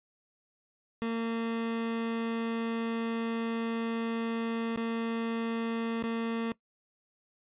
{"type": "tone with dropouts", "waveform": "30% pulse", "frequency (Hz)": 228.7, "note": "A#3", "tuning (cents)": -33, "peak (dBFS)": -27, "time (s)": [1.02, 6.52], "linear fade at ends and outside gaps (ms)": 0, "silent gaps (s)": [[4.76, 4.774], [6.026, 6.037]], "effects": ["noise-tail reverb RT60 0.1 s tail -20 dB re dry", "resampled to 8000 Hz"]}